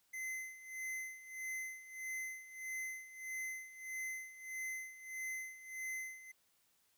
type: tone with tremolo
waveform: square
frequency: 2053 Hz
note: C7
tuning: 33 cents flat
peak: -40 dBFS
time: 0.13-6.32 s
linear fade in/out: 10 ms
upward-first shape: sine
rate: 1.6 Hz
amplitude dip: 80%
effects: white hiss -75 dBFS RMS until 6.97 s